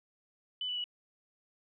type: tone with pitch steps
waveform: sine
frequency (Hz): 3000 / 2967 / 2935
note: F#7 / F#7 / F#7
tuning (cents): +23 / +4 / -15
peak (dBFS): -33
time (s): 0.61-0.841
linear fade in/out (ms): 2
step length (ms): 77
effects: none